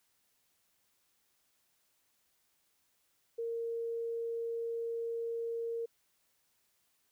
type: tone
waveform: sine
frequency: 462.3 Hz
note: A#4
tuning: 14 cents flat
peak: -34 dBFS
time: 3.38-5.86 s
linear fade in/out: 10 ms
effects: white hiss -75 dBFS RMS until 7.11 s